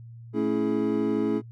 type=chord; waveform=triangle; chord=A major seventh; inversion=none; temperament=equal with one note detuned; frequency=220 / 277.2 / 329.6 / 421.1 Hz; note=A3 / C#4 / E4 / G#4; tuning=0 / 0 / 0 / +24 cents; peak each=-26 dBFS; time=0.33-1.42 s; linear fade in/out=50 ms; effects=noise-tail reverb RT60 0.1 s tail -21 dB re dry + added 116 Hz sine -41 dBFS peak until 1.51 s